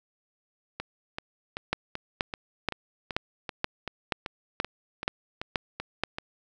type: two click trains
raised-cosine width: 0.3 ms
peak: -9 / -17 dBFS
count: 10 / 15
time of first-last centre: 1.73-6.036 / 0.8-6.185 s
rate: 2.09 / 2.6 Hz
effects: none